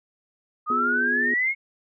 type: exponential sweep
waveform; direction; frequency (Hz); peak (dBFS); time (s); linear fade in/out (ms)
sine; up; 1219 to 2200; -20; 0.66-1.55; 50
type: chord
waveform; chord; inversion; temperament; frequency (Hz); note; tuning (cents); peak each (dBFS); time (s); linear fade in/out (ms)
sine; F diminished; second; equal; 246.9 / 349.2 / 415.3; Cb4 / F4 / Ab4; 0 / 0 / 0; -29 / -35 / -33; 0.7-1.34; 2
effects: none